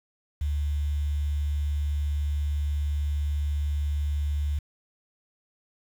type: tone with quantisation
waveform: sine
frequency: 73.1 Hz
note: D2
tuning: 7 cents flat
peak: -24 dBFS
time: 0.41-4.59 s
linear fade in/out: 5 ms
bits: 8
effects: none